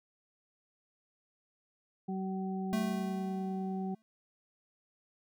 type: harmonic tone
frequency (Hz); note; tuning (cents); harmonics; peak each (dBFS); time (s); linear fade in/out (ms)
190; F#3; +46; 1 / 2 / 4; -34 / -42 / -43; 2.08-3.95; 10
type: tone with exponential decay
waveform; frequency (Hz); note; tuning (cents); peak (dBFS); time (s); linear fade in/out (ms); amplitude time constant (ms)
square; 220; A3; 0; -30; 2.73-4.02; 0; 280
effects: none